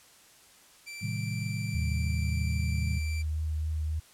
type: tone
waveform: sawtooth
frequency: 2342 Hz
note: D7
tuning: 5 cents flat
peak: -36 dBFS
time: 0.86-3.23 s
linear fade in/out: 20 ms
type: chord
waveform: sine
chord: A half-diminished seventh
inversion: none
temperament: just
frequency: 110 / 132 / 158.4 / 198 Hz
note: A2 / C3 / Eb3 / G3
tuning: 0 / +16 / +31 / +18 cents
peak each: -33 / -37 / -37 / -39 dBFS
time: 1.01-2.99 s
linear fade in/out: 20 ms
type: tone with vibrato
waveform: sine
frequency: 77.78 Hz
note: D#2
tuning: in tune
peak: -28 dBFS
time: 1.74-4 s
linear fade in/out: 10 ms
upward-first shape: triangle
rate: 3.7 Hz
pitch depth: 18 cents each way
effects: white hiss -57 dBFS RMS until 4.13 s + low-pass 11000 Hz 12 dB/octave